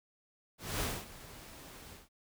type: noise with ADSR envelope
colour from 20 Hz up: pink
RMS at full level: -34 dBFS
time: 0.58-2.09 s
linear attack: 230 ms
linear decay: 240 ms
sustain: -17 dB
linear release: 160 ms
effects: none